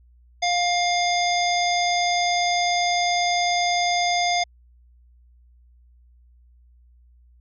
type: harmonic tone with a mistuned harmonic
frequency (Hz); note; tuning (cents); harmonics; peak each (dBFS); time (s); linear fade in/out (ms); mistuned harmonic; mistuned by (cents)
705; F5; +16; 1 / 3 / 5 / 7 / 9; -21 / -26 / -28 / -29 / -31; 0.42-4.44; 10; 9; +18
effects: added 60 Hz sine -51 dBFS peak until 7.4 s